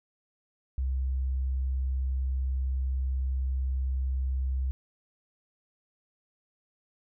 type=tone; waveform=sine; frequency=65.41 Hz; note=C2; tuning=in tune; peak=-26 dBFS; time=0.78-4.71 s; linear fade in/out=0 ms; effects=none